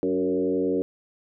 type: tone with frequency modulation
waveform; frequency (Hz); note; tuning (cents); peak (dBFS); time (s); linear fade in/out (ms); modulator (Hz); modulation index
sine; 373.7; F#4; +17; -21; 0.03-0.82; 0; 89; 1.5
effects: none